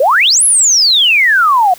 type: exponential two-way sweep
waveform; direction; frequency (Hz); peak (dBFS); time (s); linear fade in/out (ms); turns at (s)
sine; up then down; 490 to 11175 to 698; -6; 0-1.74; 5; 0.44
effects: white hiss -37 dBFS RMS until 1.78 s